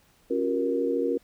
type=tone cluster; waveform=sine; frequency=275.1 / 355.7 / 388.7 / 470.5 Hz; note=C#4 / F4 / G4 / A#4; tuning=-13 / +32 / -15 / +16 cents; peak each=-29 / -29 / -35 / -26 dBFS; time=0.3-1.18 s; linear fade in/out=10 ms; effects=pink hiss -62 dBFS RMS until 1.23 s